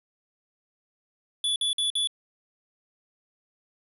square tone bursts, 3443 Hz, A7, 38 cents flat, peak -24 dBFS, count 4, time 1.44-2.073 s, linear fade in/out 2 ms, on 120 ms, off 51 ms, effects resampled to 32000 Hz

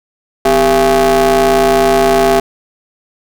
35% pulse ring-modulated tone, 141.9 Hz, C#3, 41 cents sharp, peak -3 dBFS, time 0.45-2.4 s, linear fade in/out 5 ms, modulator 538 Hz, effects none

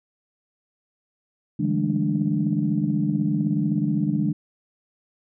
sine tone cluster, 146.8 / 166 / 197.9 / 213.9 / 294.7 Hz, D3 / E3 / G3 / A3 / D4, 0 / +12 / +17 / -49 / +6 cents, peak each -26 dBFS, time 1.59-4.33 s, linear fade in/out 10 ms, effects tanh soft clip ceiling -9 dBFS

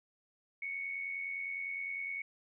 sine tone with amplitude modulation, 2217 Hz, C#7, in tune, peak -34 dBFS, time 0.62-2.22 s, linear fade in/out 5 ms, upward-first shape sine, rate 89.8 Hz, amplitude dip 50%, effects none

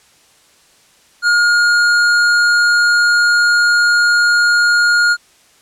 sine tone with tanh clipping, 1425 Hz, F6, 34 cents sharp, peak -11 dBFS, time 1.22-5.17 s, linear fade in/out 50 ms, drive 14 dB, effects white hiss -50 dBFS RMS until 5.61 s + low-pass 9000 Hz 12 dB/octave

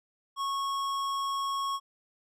sine tone with tanh clipping, 1100 Hz, C#6, 14 cents flat, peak -31 dBFS, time 0.36-1.8 s, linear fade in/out 50 ms, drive 16 dB, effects none

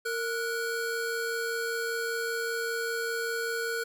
square tone pair together, 460.4 / 1466.3 Hz, A#4 / F#6, -22 / -16 cents, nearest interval octave + minor sixth, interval 2006 cents, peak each -33 / -33 dBFS, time 0.05-3.84 s, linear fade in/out 10 ms, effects none

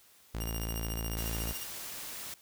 sawtooth tone, 56 Hz, A1, 31 cents sharp, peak -30 dBFS, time 0.34-1.53 s, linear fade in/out 10 ms
5% pulse tone with tremolo, 2828 Hz, F7, 21 cents sharp, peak -28 dBFS, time 0.4-1.64 s, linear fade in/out 10 ms, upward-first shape sine, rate 14 Hz, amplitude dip 80%
white noise, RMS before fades -42 dBFS, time 1.17-2.34 s, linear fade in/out 2 ms
effects white hiss -61 dBFS RMS until 2.41 s

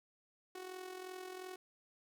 sawtooth tone with amplitude modulation, 370 Hz, F#4, in tune, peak -39 dBFS, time 0.55-1.56 s, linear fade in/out 5 ms, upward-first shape sine, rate 42.8 Hz, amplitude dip 60%, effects none

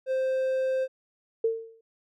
triangle tone, 523.3 Hz, C5, in tune, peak -22 dBFS, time 0.06-0.88 s, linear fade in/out 50 ms
sine tone with exponential decay, 452.2 Hz, A4, 47 cents sharp, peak -19 dBFS, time 1.44-1.81 s, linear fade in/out 5 ms, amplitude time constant 80 ms
effects none

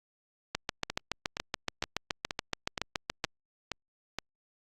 two click trains, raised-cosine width 0.2 ms, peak -12 / -15 dBFS, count 20 / 8, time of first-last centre 0.55-3.241 / 0.9-4.186 s, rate 7.06 / 2.13 Hz, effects Opus 48 kbps

